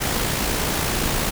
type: noise with amplitude modulation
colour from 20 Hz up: pink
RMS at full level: -21 dBFS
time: 0-1.31 s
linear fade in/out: 20 ms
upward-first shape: sine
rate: 57 Hz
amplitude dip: 35%
effects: none